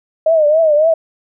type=tone with vibrato; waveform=sine; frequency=622.3 Hz; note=D#5; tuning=in tune; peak=-8 dBFS; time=0.26-0.94 s; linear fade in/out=5 ms; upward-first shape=triangle; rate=3.6 Hz; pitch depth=120 cents each way; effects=none